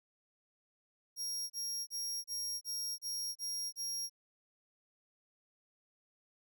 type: tone bursts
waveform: sawtooth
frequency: 5600 Hz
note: F8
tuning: 4 cents sharp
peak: -34 dBFS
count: 8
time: 1.16-4.097 s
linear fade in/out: 50 ms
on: 340 ms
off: 31 ms
effects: none